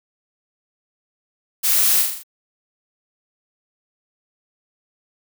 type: noise with echo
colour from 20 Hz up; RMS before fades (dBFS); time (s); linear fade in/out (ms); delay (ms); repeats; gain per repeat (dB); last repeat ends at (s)
blue; -18; 1.63-2.03; 20; 41; 5; -4; 2.235
effects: none